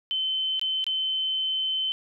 sine tone with dropouts, 3068 Hz, G7, 38 cents flat, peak -24 dBFS, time 0.11-1.92 s, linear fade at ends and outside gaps 0 ms, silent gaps 0.595-0.614 / 0.842-0.866 s, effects none

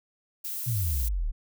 violet noise, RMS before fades -34 dBFS, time 0.44-1.09 s, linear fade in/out 10 ms
sine exponential sweep, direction down, 130 to 32.97 Hz, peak -25 dBFS, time 0.66-1.32 s, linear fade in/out 20 ms
effects none

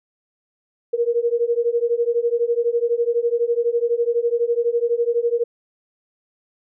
sine beating tone pair, 466.2 / 478.2 Hz, A#4 / A#4, 0 / +44 cents, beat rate 12 Hz, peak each -20 dBFS, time 0.93-5.44 s, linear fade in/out 10 ms, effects none

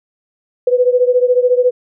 sine beating tone pair, 493.1 / 507.1 Hz, B4 / B4, -3 / +46 cents, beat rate 14 Hz, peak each -11 / -14 dBFS, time 0.67-1.71 s, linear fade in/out 5 ms, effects none

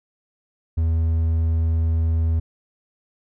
triangle tone, 81.4 Hz, E2, 21 cents flat, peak -15 dBFS, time 0.77-2.4 s, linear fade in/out 10 ms, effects none

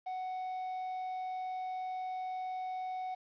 triangle tone, 743 Hz, F#5, 7 cents sharp, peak -34 dBFS, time 0.06-3.15 s, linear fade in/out 10 ms, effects resampled to 11025 Hz + 11-bit

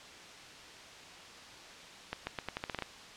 accelerating click train, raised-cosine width 0.3 ms, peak -19 dBFS, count 10, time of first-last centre 2.13-2.823 s, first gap 140 ms, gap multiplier 0.84, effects white hiss -50 dBFS RMS until 3.16 s + low-pass 5000 Hz 12 dB/octave

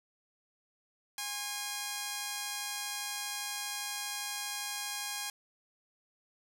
5% pulse tone pair together, 820 / 1062.5 Hz, G#5 / C6, -22 / +26 cents, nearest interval major third, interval 448 cents, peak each -25 / -30 dBFS, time 1.18-5.3 s, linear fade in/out 2 ms, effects none

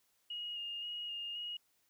sine tone with vibrato, 2858 Hz, F7, 39 cents sharp, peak -39 dBFS, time 0.3-1.57 s, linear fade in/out 5 ms, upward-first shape square, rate 1.9 Hz, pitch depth 16 cents each way, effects white hiss -75 dBFS RMS until 1.89 s

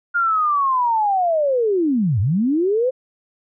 sine linear two-way sweep, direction down then up, 1423 to 89.4 to 529 Hz, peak -15 dBFS, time 0.14-2.91 s, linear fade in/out 20 ms, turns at 2.2 s, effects none

